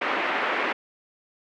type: band-pass noise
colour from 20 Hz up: white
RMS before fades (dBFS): -26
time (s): 0.01-0.73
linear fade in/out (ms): 10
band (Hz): 270 to 2300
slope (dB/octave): 24
effects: none